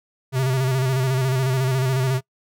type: tone with vibrato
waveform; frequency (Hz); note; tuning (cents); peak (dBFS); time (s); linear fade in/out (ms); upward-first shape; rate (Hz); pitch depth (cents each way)
square; 130.81; C3; 0; -19; 0.32-2.21; 50; square; 14; 44
effects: noise-tail reverb RT60 0.1 s tail -23 dB re dry